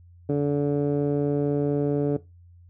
15% pulse tone with low-pass filter, 144.3 Hz, D3, 30 cents flat, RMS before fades -23 dBFS, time 0.29-2.17 s, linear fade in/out 5 ms, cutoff 450 Hz, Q 1.4, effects noise-tail reverb RT60 0.2 s tail -17 dB re dry + added 87 Hz sine -48 dBFS peak until 2.69 s

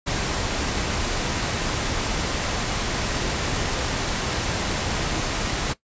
pink noise, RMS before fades -25 dBFS, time 0.06-5.74 s, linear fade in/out 20 ms, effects noise-tail reverb RT60 0.1 s tail -17 dB re dry + resampled to 16000 Hz

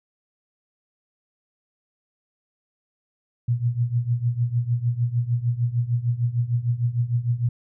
sine tone with tremolo, 120 Hz, B2, 49 cents flat, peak -16 dBFS, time 3.48-7.49 s, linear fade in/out 5 ms, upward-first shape triangle, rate 6.6 Hz, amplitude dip 90%, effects none

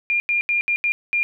sine tone bursts at uneven times, 2404 Hz, D7, 40 cents sharp, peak -17 dBFS, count 6, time 0.1-0.2 / 0.29-0.41 / 0.49-0.61 / 0.68-0.76 / 0.84-0.92 / 1.13-1.23 s, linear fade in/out 0 ms, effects none

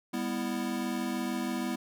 square chord, E minor, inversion first, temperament equal with one note detuned, 200.7 / 246.9 / 329.6 Hz, G3 / B3 / E4, +41 / 0 / 0 cents, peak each -37 / -34 / -37 dBFS, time 0.13-1.76 s, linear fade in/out 10 ms, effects none

